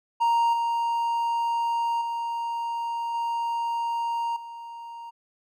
triangle tone with level steps, 932.3 Hz, A#5, in tune, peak -17 / -21 / -25 / -23 / -35 dBFS, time 0.2-5.11 s, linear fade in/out 20 ms, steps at 0.53 / 2.01 / 3.14 / 4.36 s, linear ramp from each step 5 ms, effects none

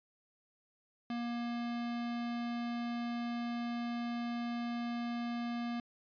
square tone, 237.3 Hz, A#3, 31 cents sharp, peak -36 dBFS, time 1.1-5.8 s, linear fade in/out 2 ms, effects resampled to 11025 Hz

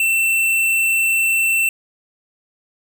square tone, 2685 Hz, E7, 31 cents sharp, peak -15 dBFS, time 0-1.69 s, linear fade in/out 2 ms, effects none

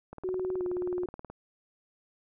click train, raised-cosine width 1 ms, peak -28 dBFS, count 23, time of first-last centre 0.13-1.3 s, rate 18.8 Hz
sine tone with pitch glide, 370 to 359.7 Hz, F#4 to F#4, 0 to -49 cents, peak -29 dBFS, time 0.24-1.06 s, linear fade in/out 5 ms, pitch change -49 cents, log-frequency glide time 0.57-0.63 s
effects none

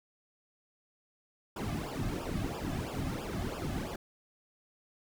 brown noise with flanger, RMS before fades -36 dBFS, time 1.56-3.96 s, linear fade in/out 5 ms, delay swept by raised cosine 0.48 to 2.18 ms, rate 3 Hz, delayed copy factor -1, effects none

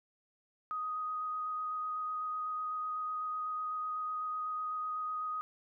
sine tone with vibrato, 1249 Hz, D#6, 6 cents sharp, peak -34 dBFS, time 0.71-5.41 s, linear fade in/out 0 ms, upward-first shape square, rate 8 Hz, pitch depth 8 cents each way, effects none

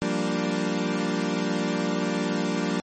30% pulse chord, G minor seventh, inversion third, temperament equal with one note detuned, 174.61 / 196 / 231.6 / 293.7 Hz, F3 / G3 / Bb3 / D4, 0 / 0 / -11 / 0 cents, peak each -27 dBFS, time 0.02-2.8 s, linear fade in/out 0 ms, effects MP3 32 kbps

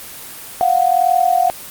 sine tone pair together, 698.5 / 740 Hz, F5 / F#5, 0 / 0 cents, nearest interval minor second, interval 100 cents, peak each -14 dBFS, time 0.61-1.5 s, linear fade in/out 0 ms, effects white hiss -33 dBFS RMS until 1.7 s + Opus 24 kbps

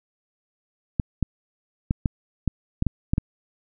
clicks, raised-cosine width 5 ms, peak -8 dBFS, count 9, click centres 0.998 / 1.227 / 1.909 / 2.058 / 2.477 / 2.824 / 2.867 / 3.135 / 3.181 s, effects none

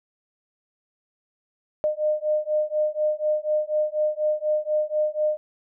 sine beating tone pair, 607 / 611.1 Hz, D#5 / D#5, -43 / -31 cents, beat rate 4.1 Hz, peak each -24 dBFS, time 1.84-5.37 s, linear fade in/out 0 ms, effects none

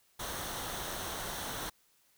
pink noise with comb filter, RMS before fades -39 dBFS, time 0.19-1.7 s, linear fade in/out 10 ms, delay 0.41 ms, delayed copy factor -0.5, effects white hiss -69 dBFS RMS until 2.17 s

